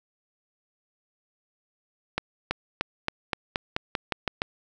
accelerating click train, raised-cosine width 0.3 ms, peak -9 dBFS, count 11, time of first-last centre 2.18-4.419 s, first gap 330 ms, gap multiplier 0.91, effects none

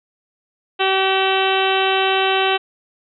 harmonic tone, 383.1 Hz, G4, 40 cents flat, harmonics 1 / 2 / 3 / 4 / 5 / 6 / 7 / 8 / 9 / 10, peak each -20 / -20 / -25 / -25 / -29 / -30 / -23 / -24 / -32 / -29 dBFS, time 0.79-2.58 s, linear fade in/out 20 ms, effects none

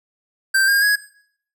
square tone with pitch steps, 1568 / 1615.8 / 1665.1 Hz, G6 / G#6 / G#6, 0 / -48 / +4 cents, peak -14 dBFS, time 0.54-0.96 s, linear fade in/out 10 ms, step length 140 ms, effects noise-tail reverb RT60 0.6 s tail -18 dB re dry

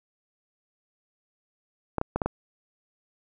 clicks, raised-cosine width 1 ms, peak -11 dBFS, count 5, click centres 1.983 / 2.014 / 2.16 / 2.218 / 2.26 s, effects none

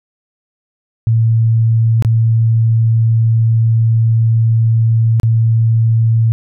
sine tone with dropouts, 113.4 Hz, A#2, 47 cents flat, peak -8 dBFS, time 1.07-6.32 s, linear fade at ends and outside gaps 0 ms, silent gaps 2.024-2.048 / 5.199-5.232 s, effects none

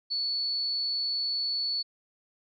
sine tone, 4435 Hz, C#8, in tune, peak -27 dBFS, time 0.1-1.83 s, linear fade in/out 20 ms, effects none

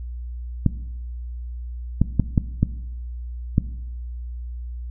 clicks, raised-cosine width 5 ms, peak -3 dBFS, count 6, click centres 0.663 / 2.016 / 2.197 / 2.378 / 2.63 / 3.581 s, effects noise-tail reverb RT60 0.9 s tail -17 dB re dry + added 60 Hz sine -29 dBFS peak until 4.9 s

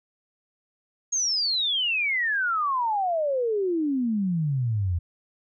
sine exponential sweep, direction down, 6645 to 82.41 Hz, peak -22 dBFS, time 1.12-4.99 s, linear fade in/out 10 ms, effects none

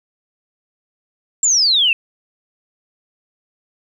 sine exponential sweep, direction down, 7520 to 2600 Hz, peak -11 dBFS, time 1.43-1.93 s, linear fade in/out 2 ms, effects 8-bit

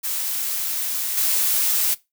blue noise with level steps, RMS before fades -25 / -20 dBFS, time 0.03-1.95 s, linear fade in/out 20 ms, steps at 1.17 s, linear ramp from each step 5 ms, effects noise-tail reverb RT60 0.2 s tail -19 dB re dry

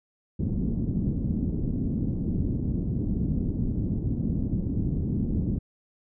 white low-pass noise, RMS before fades -27 dBFS, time 0.39-5.59 s, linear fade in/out 10 ms, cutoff 250 Hz, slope 24 dB/octave, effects none

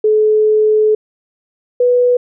sine tone pair in turn, 429.4 / 492.1 Hz, A4 / B4, -42 / -6 cents, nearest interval major second, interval 236 cents, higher second, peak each -8 dBFS, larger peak neither, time 0.04-0.95 / 1.8-2.17 s, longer first, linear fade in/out 5 ms, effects none

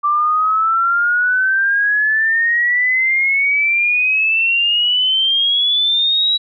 sine exponential sweep, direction up, 1169 to 3900 Hz, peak -12 dBFS, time 0.03-6.38 s, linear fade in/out 20 ms, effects none

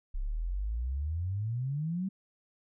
sine exponential sweep, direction up, 32.03 to 196.7 Hz, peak -30 dBFS, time 0.14-2.09 s, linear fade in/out 10 ms, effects none

